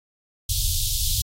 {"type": "band-stop noise", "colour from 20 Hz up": "pink", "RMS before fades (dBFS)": -23, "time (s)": [0.49, 1.22], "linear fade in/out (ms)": 5, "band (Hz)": [110, 3300], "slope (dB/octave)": 48, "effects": ["AAC 48 kbps"]}